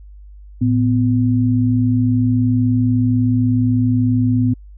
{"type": "tone pair together", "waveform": "sine", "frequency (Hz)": [112.03, 251.5], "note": ["A2", "B3"], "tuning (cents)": [32, 32], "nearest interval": "octave + major second", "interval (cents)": 1400, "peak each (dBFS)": -15, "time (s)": [0.61, 4.54], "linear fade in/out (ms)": 10, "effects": ["added 50 Hz sine -36 dBFS peak until 4.77 s"]}